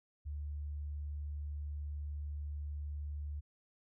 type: tone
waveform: sine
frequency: 73.42 Hz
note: D2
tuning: in tune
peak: -38 dBFS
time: 0.25-3.41 s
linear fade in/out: 20 ms
effects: none